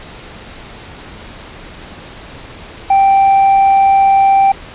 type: tone with hard clipping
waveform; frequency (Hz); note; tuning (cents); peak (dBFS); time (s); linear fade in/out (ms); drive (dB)
triangle; 783; G5; -2; -5; 2.9-4.52; 5; 1
effects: pink hiss -33 dBFS RMS until 4.74 s + resampled to 8000 Hz